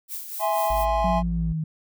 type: noise with tremolo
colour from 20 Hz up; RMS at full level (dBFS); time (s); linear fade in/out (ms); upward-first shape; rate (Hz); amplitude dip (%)
violet; -32; 0.08-0.86; 50; sine; 4.2; 55
type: chord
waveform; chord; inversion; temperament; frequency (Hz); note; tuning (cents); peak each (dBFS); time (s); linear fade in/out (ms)
triangle; E augmented; none; equal; 659.3 / 830.6 / 1046.5; E5 / G#5 / B#5; 0 / 0 / 0; -23 / -22 / -26; 0.39-1.23; 50
type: tone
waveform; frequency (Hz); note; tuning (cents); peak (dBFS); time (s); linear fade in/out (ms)
triangle; 54.6; A1; -13; -24; 0.7-1.53; 5
type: exponential sweep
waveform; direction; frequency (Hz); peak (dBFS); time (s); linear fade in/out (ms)
sine; down; 184.5 to 155.56; -24; 1.04-1.64; 5
effects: none